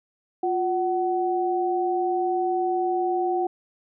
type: tone pair together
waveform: sine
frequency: 354 / 750.1 Hz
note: F4 / F#5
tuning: +23 / +23 cents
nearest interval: octave + minor second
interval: 1300 cents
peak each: -24 dBFS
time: 0.43-3.47 s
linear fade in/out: 5 ms
effects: none